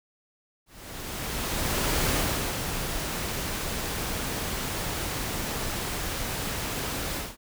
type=noise with ADSR envelope; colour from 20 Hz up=pink; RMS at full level=-25 dBFS; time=0.66-7.37 s; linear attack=1400 ms; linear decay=490 ms; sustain=-6 dB; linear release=200 ms; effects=none